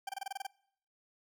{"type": "tone bursts", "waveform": "40% pulse", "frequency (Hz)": 784, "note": "G5", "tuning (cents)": 0, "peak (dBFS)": -35, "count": 9, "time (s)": [0.07, 0.468], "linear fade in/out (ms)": 5, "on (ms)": 22, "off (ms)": 25, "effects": ["noise-tail reverb RT60 0.7 s tail -25 dB re dry"]}